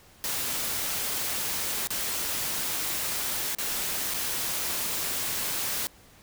white noise with dropouts, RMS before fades -30 dBFS, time 0.24-5.87 s, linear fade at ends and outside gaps 0 ms, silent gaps 1.872-1.905 / 3.549-3.585 / 4.138-4.143 s, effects pink hiss -55 dBFS RMS until 6.22 s

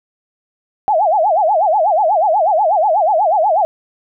sine tone with vibrato, 733 Hz, F#5, 16 cents flat, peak -10 dBFS, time 0.88-3.65 s, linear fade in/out 0 ms, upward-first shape sine, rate 8.2 Hz, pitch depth 290 cents each way, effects none

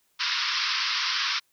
white band-pass noise, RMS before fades -27 dBFS, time 0.19-1.4 s, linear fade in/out 20 ms, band 980 to 5500 Hz, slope 96 dB/octave, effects white hiss -69 dBFS RMS until 1.52 s

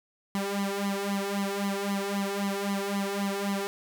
sawtooth tone with flanger, 199.1 Hz, G3, 27 cents sharp, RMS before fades -30 dBFS, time 0.35-3.67 s, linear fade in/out 0 ms, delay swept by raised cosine 0.96 to 2.36 ms, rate 3.8 Hz, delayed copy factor +0.95, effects none

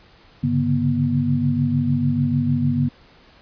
sine tone cluster, 100.6 / 139.3 / 146 / 240.9 Hz, G2 / C#3 / D3 / B3, +45 / +9 / -10 / -43 cents, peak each -26 / -24 / -22 / -20 dBFS, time 0.43-2.89 s, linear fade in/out 10 ms, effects pink hiss -51 dBFS RMS until 3.41 s + resampled to 11025 Hz

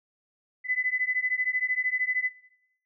sine beating tone pair, 2002 / 2015 Hz, B6 / B6, +23 / +34 cents, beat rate 13 Hz, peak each -27 / -28 dBFS, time 0.64-2.31 s, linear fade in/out 50 ms, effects noise-tail reverb RT60 0.9 s tail -21 dB re dry

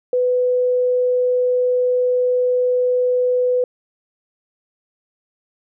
sine tone, 498.5 Hz, B4, 16 cents sharp, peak -14 dBFS, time 0.13-3.64 s, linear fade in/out 2 ms, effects none

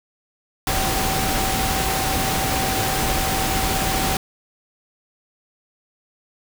sine tone in noise, 768 Hz, G5, 36 cents flat, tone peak -26 dBFS, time 0.67-4.17 s, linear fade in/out 2 ms, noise pink, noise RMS -22 dBFS, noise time 0.67-4.17 s, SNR -7 dB, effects none

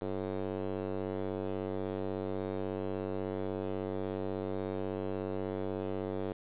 square tone with band-pass filter, 48.19 Hz, G1, 29 cents flat, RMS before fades -36 dBFS, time 0.01-6.33 s, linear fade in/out 10 ms, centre 440 Hz, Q 1.8, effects resampled to 8000 Hz + 9-bit

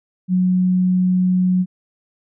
sine tone, 183.1 Hz, F#3, 18 cents flat, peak -13 dBFS, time 0.28-1.66 s, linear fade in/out 50 ms, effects none

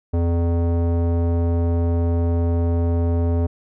square tone with low-pass filter, 84.9 Hz, F2, 48 cents flat, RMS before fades -19 dBFS, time 0.13-3.47 s, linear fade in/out 10 ms, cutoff 580 Hz, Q 1.2, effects none

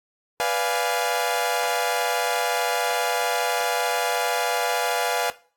sawtooth chord, B diminished seventh, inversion none, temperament equal, 493.9 / 587.3 / 698.5 / 830.6 Hz, B4 / D5 / F5 / Ab5, 0 / 0 / 0 / 0 cents, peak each -23 / -26 / -22 / -23 dBFS, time 0.4-5.3 s, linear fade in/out 0 ms, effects noise-tail reverb RT60 0.4 s tail -18 dB re dry + AAC 64 kbps

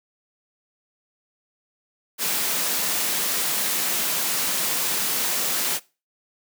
white high-pass noise, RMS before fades -24 dBFS, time 2.18-5.8 s, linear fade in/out 50 ms, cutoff 140 Hz, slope 96 dB/octave, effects noise-tail reverb RT60 0.3 s tail -21 dB re dry

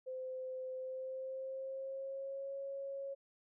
sine tone with pitch glide, 516 to 549.8 Hz, C5 to C#5, -24 to -14 cents, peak -40 dBFS, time 0.06-3.15 s, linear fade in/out 20 ms, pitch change +110 cents, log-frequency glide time 0.75-2.54 s, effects none

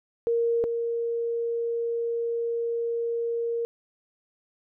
sine tone pair in turn, 466.2 / 466.2 Hz, A#4 / A#4, 0 / 0 cents, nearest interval unison, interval 0 cents, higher neither, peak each -21 / -25 dBFS, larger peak first, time 0.27-0.64 / 0.64-3.65 s, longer second, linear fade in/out 0 ms, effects none

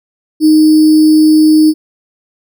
sine tone with sample-and-hold, 309.9 Hz, D#4, 7 cents flat, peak -3 dBFS, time 0.4-1.74 s, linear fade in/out 50 ms, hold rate 4900 Hz, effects none

